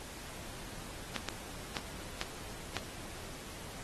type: clicks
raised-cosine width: 0.2 ms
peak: -15 dBFS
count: 5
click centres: 1.163 / 1.287 / 1.768 / 2.214 / 2.767 s
effects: pink hiss -47 dBFS RMS until 3.83 s + AAC 32 kbps